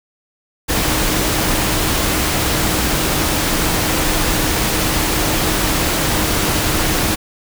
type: tone in noise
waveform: sine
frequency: 311.1 Hz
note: D#4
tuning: in tune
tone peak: -26 dBFS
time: 0.68-7.16 s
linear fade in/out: 20 ms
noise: pink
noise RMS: -17 dBFS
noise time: 0.68-7.16 s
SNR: -12 dB
effects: none